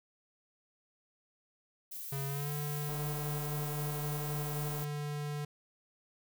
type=noise; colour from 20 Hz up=violet; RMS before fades=-43 dBFS; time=1.91-4.85 s; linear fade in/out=10 ms
type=tone with pitch glide; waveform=square; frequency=138.1 to 147.16 Hz; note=C#3 to D3; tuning=-6 to +4 cents; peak=-36 dBFS; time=2.12-5.45 s; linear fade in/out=5 ms; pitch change=+110 cents; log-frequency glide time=2.26-2.51 s
type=click train; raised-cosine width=1 ms; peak=-34 dBFS; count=293; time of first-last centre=2.89-4.824 s; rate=151 Hz
effects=none